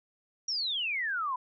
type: exponential sweep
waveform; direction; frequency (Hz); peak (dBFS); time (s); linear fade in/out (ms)
sine; down; 5740 to 978; -29; 0.48-1.36; 5
effects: none